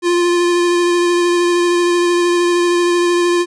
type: tone with vibrato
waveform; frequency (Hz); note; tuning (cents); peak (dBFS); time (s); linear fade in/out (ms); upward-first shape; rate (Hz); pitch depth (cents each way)
square; 349.2; F4; 0; -12; 0.02-3.46; 50; sine; 13; 14
effects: resampled to 22050 Hz